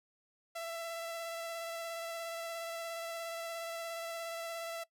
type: tone with vibrato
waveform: sawtooth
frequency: 667 Hz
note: E5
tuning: 20 cents sharp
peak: -35 dBFS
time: 0.55-4.84 s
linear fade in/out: 10 ms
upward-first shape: square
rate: 17 Hz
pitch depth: 12 cents each way
effects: noise-tail reverb RT60 0.1 s tail -19 dB re dry